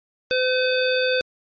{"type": "harmonic tone", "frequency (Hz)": 510, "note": "C5", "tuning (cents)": -44, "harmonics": [1, 3, 5, 7, 9], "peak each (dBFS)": [-20, -25, -27, -28, -30], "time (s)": [0.31, 1.21], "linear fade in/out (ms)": 0, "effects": ["MP3 32 kbps"]}